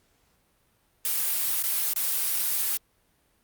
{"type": "noise with dropouts", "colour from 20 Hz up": "blue", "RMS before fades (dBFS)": -26, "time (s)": [1.05, 2.77], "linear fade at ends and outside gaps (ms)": 1, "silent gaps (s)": [[1.626, 1.638], [1.934, 1.961]], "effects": ["pink hiss -67 dBFS RMS until 3.43 s", "Opus 48 kbps"]}